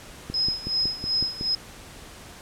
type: click train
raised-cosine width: 3 ms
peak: -19 dBFS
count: 7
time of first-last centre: 0.3-1.411 s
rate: 5.4 Hz
type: tone with tremolo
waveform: sine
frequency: 5110 Hz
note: D#8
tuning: 45 cents sharp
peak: -20 dBFS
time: 0.34-1.55 s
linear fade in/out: 2 ms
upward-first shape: sine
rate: 2.7 Hz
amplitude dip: 85%
effects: pink hiss -44 dBFS RMS until 2.41 s + low-pass 11000 Hz 12 dB/octave